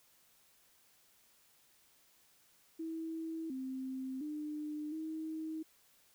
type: tone with pitch steps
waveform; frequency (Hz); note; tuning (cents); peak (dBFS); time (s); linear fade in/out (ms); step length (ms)
sine; 324.1 / 262 / 301.1 / 316.6; E4 / C4 / D4 / D#4; -29 / +2 / +43 / +30; -38; 2.79-5.63; 10; 710
effects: white hiss -68 dBFS RMS until 6.14 s